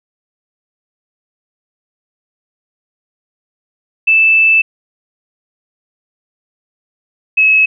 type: tone pair in turn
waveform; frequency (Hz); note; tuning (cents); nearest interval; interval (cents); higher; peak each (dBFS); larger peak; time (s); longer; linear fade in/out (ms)
sine; 2637 / 2577; E7 / E7; 0 / -40; unison; 40; first; -6; neither; 4.07-4.62 / 7.37-7.66; first; 10
effects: none